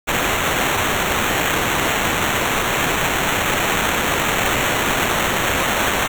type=noise with sample-and-hold; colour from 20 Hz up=white; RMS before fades=-19 dBFS; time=0.07-6.08 s; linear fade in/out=20 ms; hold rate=4900 Hz; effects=none